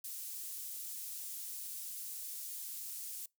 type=high-pass noise; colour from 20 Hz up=pink; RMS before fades=-44 dBFS; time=0.04-3.26 s; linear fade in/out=5 ms; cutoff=9500 Hz; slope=12 dB/octave; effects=noise-tail reverb RT60 0.2 s tail -25 dB re dry